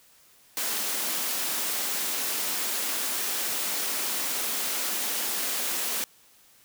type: high-pass noise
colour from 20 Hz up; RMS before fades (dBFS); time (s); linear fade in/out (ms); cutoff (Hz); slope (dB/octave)
white; -29; 0.57-6.04; 0; 190; 48
effects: white hiss -58 dBFS RMS until 6.64 s